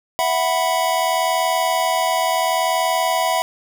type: chord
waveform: square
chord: E suspended second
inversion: none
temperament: equal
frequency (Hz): 659.3 / 740 / 987.8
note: E5 / F#5 / B5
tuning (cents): 0 / 0 / 0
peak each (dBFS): -22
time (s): 0.19-3.42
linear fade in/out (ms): 0
effects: none